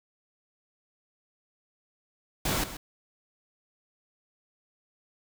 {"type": "noise with echo", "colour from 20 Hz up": "pink", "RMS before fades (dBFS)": -28, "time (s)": [2.45, 2.64], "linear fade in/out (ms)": 5, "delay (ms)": 130, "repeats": 1, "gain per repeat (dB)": -12, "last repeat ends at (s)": 2.77, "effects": []}